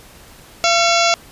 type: harmonic tone with a mistuned harmonic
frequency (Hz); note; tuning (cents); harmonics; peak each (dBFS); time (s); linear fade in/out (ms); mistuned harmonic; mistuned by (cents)
681; F5; -44; 1 / 2 / 3 / 4 / 5 / 6 / 7 / 8 / 9 / 10; -16 / -19 / -21 / -22 / -23 / -24 / -24 / -25 / -26 / -26; 0.64-1.14; 0; 3; +130
effects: pink hiss -43 dBFS RMS until 1.31 s + resampled to 32000 Hz